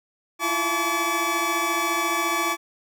25% pulse tone cluster, 331 / 345.4 / 861 / 1146 Hz, E4 / F4 / A5 / D6, +7 / -19 / -38 / -43 cents, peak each -28 / -27 / -26 / -20 dBFS, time 0.39-2.57 s, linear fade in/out 50 ms, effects none

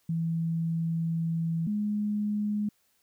sine tone pair in turn, 164.81 / 208.6 Hz, E3 / G#3, 0 / +8 cents, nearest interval major third, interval 408 cents, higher second, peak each -26 dBFS, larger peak neither, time 0.09-1.67 / 1.67-2.69 s, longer first, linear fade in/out 5 ms, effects white hiss -70 dBFS RMS until 3.02 s

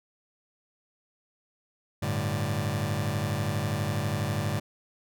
sawtooth chord, G suspended second, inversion none, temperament just, 98 / 110.25 / 147 Hz, G2 / A2 / D3, 0 / +4 / +2 cents, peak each -27 dBFS, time 2.02-4.6 s, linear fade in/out 10 ms, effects none

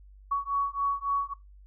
sine beating tone pair, 1120 / 1123.6 Hz, C#6 / C#6, +18 / +23 cents, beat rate 3.6 Hz, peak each -29 / -29 dBFS, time 0.31-1.34 s, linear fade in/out 10 ms, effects noise-tail reverb RT60 0.2 s tail -19 dB re dry + added 49 Hz sine -49 dBFS peak until 1.66 s

